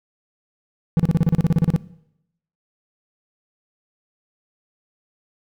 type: tone bursts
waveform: triangle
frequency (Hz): 164.81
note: E3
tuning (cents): 0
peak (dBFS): -10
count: 14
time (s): 0.97-1.762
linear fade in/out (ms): 0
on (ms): 25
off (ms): 34
effects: noise-tail reverb RT60 0.8 s tail -20 dB re dry